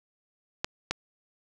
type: clicks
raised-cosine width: 0.2 ms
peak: -10 dBFS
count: 2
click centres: 0.645 / 0.91 s
effects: none